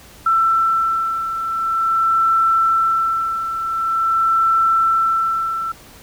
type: beating tone pair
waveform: sine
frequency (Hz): 1336 / 1336.46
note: E6 / E6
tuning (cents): +23 / +23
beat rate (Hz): 0.46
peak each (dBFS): -22 / -15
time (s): 0.26-5.72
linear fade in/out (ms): 5
effects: pink hiss -43 dBFS RMS until 6.02 s